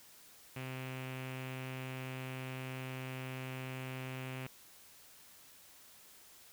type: tone with low-pass filter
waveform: sawtooth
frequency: 130 Hz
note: C3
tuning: 11 cents flat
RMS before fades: -43 dBFS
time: 0.56-4.47 s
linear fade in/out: 5 ms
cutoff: 2600 Hz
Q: 3.7
effects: white hiss -59 dBFS RMS until 6.52 s